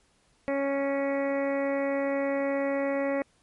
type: harmonic tone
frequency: 277.2 Hz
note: C#4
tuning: in tune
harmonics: 1 / 2 / 3 / 4 / 5 / 6 / 7 / 8 / 9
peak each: -30 / -27 / -39 / -41 / -44 / -47 / -38 / -42 / -50 dBFS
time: 0.48-3.22 s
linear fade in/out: 0 ms
effects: pink hiss -66 dBFS RMS until 3.42 s + MP3 48 kbps